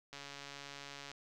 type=click train; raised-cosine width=0.2 ms; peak=-30 dBFS; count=140; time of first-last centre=0.13-1.116 s; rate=141 Hz; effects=none